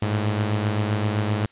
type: beating tone pair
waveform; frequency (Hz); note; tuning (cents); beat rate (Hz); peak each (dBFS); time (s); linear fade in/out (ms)
sawtooth; 104 / 111.7; G#2 / A2; +3 / +27; 7.7; -18 / -24; 0.02-1.46; 5
effects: white hiss -56 dBFS RMS until 1.51 s + resampled to 8000 Hz